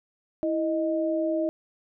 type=tone pair together; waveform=sine; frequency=327.8 / 622.3 Hz; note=E4 / D#5; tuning=-10 / 0 cents; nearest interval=major seventh; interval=1110 cents; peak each=-26 dBFS; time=0.43-1.49 s; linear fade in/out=0 ms; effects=none